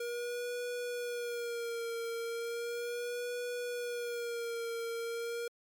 square tone with vibrato, 474.7 Hz, A#4, 31 cents sharp, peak -36 dBFS, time 0-5.48 s, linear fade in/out 5 ms, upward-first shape sine, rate 0.36 Hz, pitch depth 46 cents each way, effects MP3 96 kbps

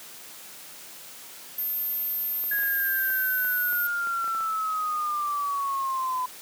sine tone, 13290 Hz, G#9, in tune, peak -26 dBFS, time 1.58-3.87 s, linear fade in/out 5 ms
clicks, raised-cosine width 0.5 ms, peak -28 dBFS, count 12, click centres 2.439 / 2.533 / 2.588 / 2.632 / 3.102 / 3.449 / 3.729 / 4.071 / 4.243 / 4.278 / 4.348 / 4.407 s
sine linear sweep, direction down, 1661.2 to 1003 Hz, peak -25 dBFS, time 2.51-6.26 s, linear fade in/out 5 ms
effects white hiss -44 dBFS RMS until 6.41 s + high-pass 150 Hz 12 dB/octave

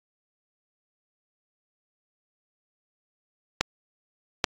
clicks, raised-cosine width 0.2 ms, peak -3 dBFS, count 2, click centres 3.61 / 4.442 s, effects AAC 64 kbps

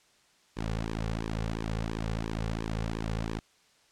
sawtooth tone with flanger, 55 Hz, A1, in tune, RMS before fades -33 dBFS, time 0.56-3.4 s, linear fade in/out 20 ms, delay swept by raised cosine 1.4 to 3.2 ms, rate 2.9 Hz, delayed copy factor -0.9, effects white hiss -64 dBFS RMS until 3.91 s + low-pass 7000 Hz 12 dB/octave

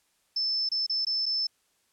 sine tone with dropouts, 5274 Hz, E8, in tune, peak -25 dBFS, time 0.36-1.47 s, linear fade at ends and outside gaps 5 ms, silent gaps 0.69-0.716 / 0.865-0.896 / 1.05-1.067 / 1.258-1.262 s, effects white hiss -70 dBFS RMS until 1.92 s + low-pass 11000 Hz 12 dB/octave

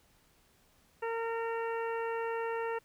harmonic tone, 457.9 Hz, A#4, 31 cents flat, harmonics 1 / 2 / 3 / 4 / 5 / 6, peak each -34 / -38 / -43 / -44 / -52 / -49 dBFS, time 1.02-2.79 s, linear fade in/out 10 ms, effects pink hiss -67 dBFS RMS until 2.84 s

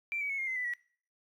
triangle tone with pitch steps, 2349 / 2273 / 2199 / 2128 / 2059 / 1992.5 / 1927.9 Hz, D7 / C#7 / C#7 / C7 / C7 / B6 / B6, 0 / +43 / -14 / +29 / -28 / +15 / -42 cents, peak -28 dBFS, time 0.12-0.736 s, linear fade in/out 0 ms, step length 88 ms, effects noise-tail reverb RT60 0.5 s tail -25 dB re dry + tanh soft clip ceiling -30 dBFS

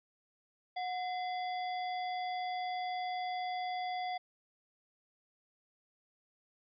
harmonic tone with a mistuned harmonic, 682 Hz, F5, 41 cents flat, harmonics 1 / 3 / 5 / 7, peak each -35 / -45 / -49 / -52 dBFS, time 0.76-4.18 s, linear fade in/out 10 ms, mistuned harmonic 1, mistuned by +120 cents, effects none

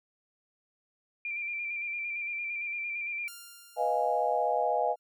sine tone with vibrato, 2374 Hz, D7, 18 cents sharp, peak -32 dBFS, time 1.25-3.28 s, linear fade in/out 2 ms, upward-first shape square, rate 8.8 Hz, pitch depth 27 cents each way
5% pulse tone with exponential decay, 1396.9 Hz, F6, in tune, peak -31 dBFS, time 3.28-4.99 s, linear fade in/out 0 ms, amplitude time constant 370 ms
sine chord, F half-diminished seventh, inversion second, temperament equal, 493.9 / 622.3 / 698.5 / 830.6 Hz, Cb5 / Eb5 / F5 / Ab5, 0 / 0 / 0 / 0 cents, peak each -32 / -31 / -30 / -30 dBFS, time 3.76-4.96 s, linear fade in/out 50 ms
effects none

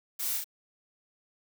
blue noise with echo, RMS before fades -34 dBFS, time 0.19-0.38 s, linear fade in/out 10 ms, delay 32 ms, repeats 2, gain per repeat -2 dB, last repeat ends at 0.444 s, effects none

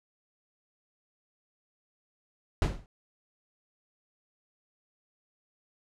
brown noise with exponential decay, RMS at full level -19 dBFS, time 2.62-2.86 s, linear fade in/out 1 ms, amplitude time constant 51 ms, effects low-pass 8000 Hz 12 dB/octave

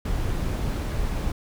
brown noise, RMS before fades -26 dBFS, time 0.05-1.32 s, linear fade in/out 5 ms, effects none

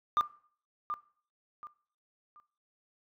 sine tone with echo, 1199 Hz, D6, 36 cents sharp, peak -20 dBFS, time 0.17-0.21 s, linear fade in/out 0 ms, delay 730 ms, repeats 3, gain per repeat -11 dB, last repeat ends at 2.4 s, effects noise-tail reverb RT60 0.5 s tail -19 dB re dry + tanh soft clip ceiling -22 dBFS

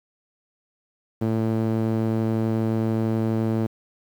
sawtooth tone with band-pass filter, 111.6 Hz, A2, 25 cents sharp, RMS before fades -23 dBFS, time 1.21-3.67 s, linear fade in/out 10 ms, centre 280 Hz, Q 1, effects 8-bit

